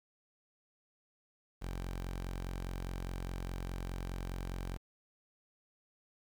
sawtooth tone, 44.87 Hz, F1, 48 cents sharp, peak -34 dBFS, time 1.61-4.78 s, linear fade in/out 20 ms, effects 10-bit

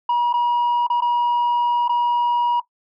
sine tone with dropouts, 960 Hz, B5, 49 cents flat, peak -13 dBFS, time 0.09-2.6 s, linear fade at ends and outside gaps 5 ms, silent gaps 0.328-0.338 / 0.869-0.9 / 1.006-1.02 / 1.88-1.893 s, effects noise-tail reverb RT60 0.1 s tail -18 dB re dry + tanh soft clip ceiling -15 dBFS

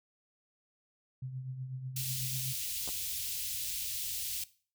sine tone with tremolo, 129.8 Hz, C3, 13 cents flat, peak -35 dBFS, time 1.22-2.53 s, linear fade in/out 5 ms, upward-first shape triangle, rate 8.1 Hz, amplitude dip 60%
white band-stop noise, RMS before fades -37 dBFS, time 1.96-4.44 s, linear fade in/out 5 ms, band 120 to 2700 Hz, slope 24 dB/octave
clicks, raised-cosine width 1 ms, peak -31 / -30 dBFS, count 2, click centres 2.877 / 2.89 s
effects noise-tail reverb RT60 0.4 s tail -18 dB re dry

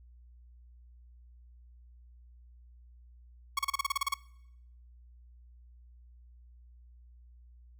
sawtooth tone bursts, 1108.7 Hz, C#6, in tune, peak -23 dBFS, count 11, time 3.57-4.141 s, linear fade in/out 5 ms, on 21 ms, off 34 ms, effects noise-tail reverb RT60 0.8 s tail -22 dB re dry + added 60 Hz sine -53 dBFS peak until 7.79 s

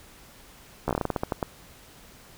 slowing click train, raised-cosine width 1 ms, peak -11 dBFS, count 13, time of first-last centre 0.88-1.428 s, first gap 13 ms, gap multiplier 1.21, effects pink hiss -51 dBFS RMS until 2.37 s

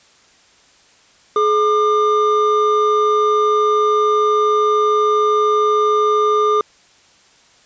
triangle tone pair together, 424.3 / 1200 Hz, G#4 / D6, +37 / +37 cents, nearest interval octave + tritone, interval 1800 cents, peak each -13 dBFS, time 1.36-6.61 s, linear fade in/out 2 ms, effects white hiss -51 dBFS RMS until 7.65 s + resampled to 16000 Hz

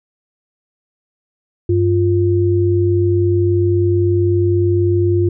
sine tone pair together, 97.65 / 349.2 Hz, G2 / F4, -6 / 0 cents, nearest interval octave + minor seventh, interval 2206 cents, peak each -14 dBFS, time 1.69-5.29 s, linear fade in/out 5 ms, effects none

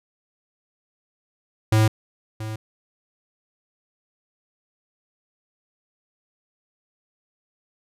square tone with echo, 109.2 Hz, A2, 13 cents flat, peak -15 dBFS, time 1.72-1.88 s, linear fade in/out 5 ms, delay 680 ms, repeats 1, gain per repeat -14 dB, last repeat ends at 2.56 s, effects resampled to 32000 Hz

